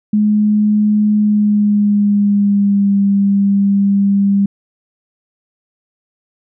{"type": "tone with pitch glide", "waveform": "sine", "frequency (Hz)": [210.4, 199.05], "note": ["G#3", "G3"], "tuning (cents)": [23, 27], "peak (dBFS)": -9, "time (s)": [0.13, 4.46], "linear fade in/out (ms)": 5, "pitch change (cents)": -96, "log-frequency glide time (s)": [1.16, 2.97], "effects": []}